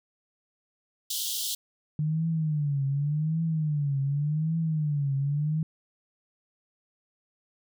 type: high-pass noise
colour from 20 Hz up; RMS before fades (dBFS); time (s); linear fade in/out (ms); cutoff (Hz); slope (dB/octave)
pink; -31; 1.1-1.55; 5; 3000; 96
type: tone with vibrato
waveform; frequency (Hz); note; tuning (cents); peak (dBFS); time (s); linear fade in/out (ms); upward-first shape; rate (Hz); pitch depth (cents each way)
sine; 150; D3; +37; -24; 1.99-5.63; 2; triangle; 0.87; 170
effects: none